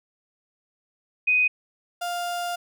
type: tone pair in turn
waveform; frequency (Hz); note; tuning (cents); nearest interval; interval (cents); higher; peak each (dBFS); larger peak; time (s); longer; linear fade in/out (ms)
sine / 35% pulse; 2498 / 701; D#7 / F5; +6 / +6; octave + minor seventh; 2200; first; -17 / -25; first; 1.27-1.48 / 2.01-2.56; second; 10
effects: none